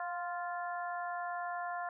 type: harmonic tone with a mistuned harmonic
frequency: 348.6 Hz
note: F4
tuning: 3 cents flat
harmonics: 2 / 3 / 4 / 5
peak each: -38 / -42 / -44 / -46 dBFS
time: 0-1.89 s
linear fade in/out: 2 ms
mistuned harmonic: 2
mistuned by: +19 cents
effects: none